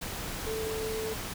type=tone in noise; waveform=sine; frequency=440 Hz; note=A4; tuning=in tune; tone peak=-32 dBFS; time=0.46-1.14 s; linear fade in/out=10 ms; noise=pink; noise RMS=-37 dBFS; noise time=0.01-1.34 s; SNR=+2 dB; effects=none